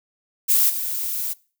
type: noise with level steps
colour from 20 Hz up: violet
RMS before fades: -17 / -26 dBFS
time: 0.48-1.34 s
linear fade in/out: 20 ms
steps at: 0.69 s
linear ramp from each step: 10 ms
effects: noise-tail reverb RT60 0.4 s tail -23 dB re dry